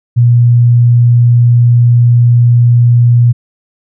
sine tone, 120 Hz, B2, 49 cents flat, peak -3 dBFS, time 0.16-3.33 s, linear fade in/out 20 ms, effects none

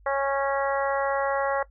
harmonic tone, 275.8 Hz, C#4, 9 cents flat, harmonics 2 / 3 / 4 / 5 / 6 / 7, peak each -25 / -29 / -31 / -33 / -35 / -36 dBFS, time 0.06-1.63 s, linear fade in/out 5 ms, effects noise-tail reverb RT60 0.1 s tail -18 dB re dry + added 50 Hz sine -51 dBFS peak until 1.7 s

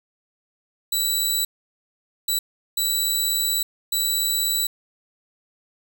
15% pulse tone bursts at uneven times, 3947 Hz, B7, 2 cents flat, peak -13 dBFS, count 4, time 0.92-1.45 / 2.28-2.39 / 2.77-3.63 / 3.92-4.67 s, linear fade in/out 5 ms, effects none

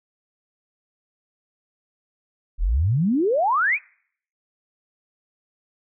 sine exponential sweep, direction up, 35.31 to 2600 Hz, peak -17 dBFS, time 2.58-3.79 s, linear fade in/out 50 ms, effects noise-tail reverb RT60 0.6 s tail -25 dB re dry

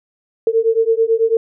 sine beating tone pair, 447.7 / 456.8 Hz, A4 / A#4, +30 / -35 cents, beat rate 9.1 Hz, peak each -15 dBFS, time 0.47-1.37 s, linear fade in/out 2 ms, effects none

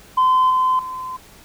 sine tone with level steps, 1027 Hz, C6, 33 cents flat, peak -10 / -13 / -26 dBFS, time 0.17-1.17 s, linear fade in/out 10 ms, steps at 0.5 / 0.79 s, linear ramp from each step 2 ms, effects tanh soft clip ceiling -10 dBFS + pink hiss -46 dBFS RMS until 1.44 s

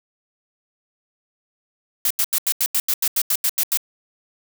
blue noise bursts, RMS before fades -19 dBFS, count 13, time 2.05-3.773 s, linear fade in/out 2 ms, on 55 ms, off 84 ms, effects none

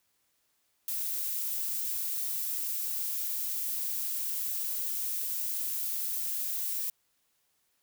violet noise, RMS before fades -33 dBFS, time 0.88-6.9 s, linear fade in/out 2 ms, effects white hiss -74 dBFS RMS until 7.82 s

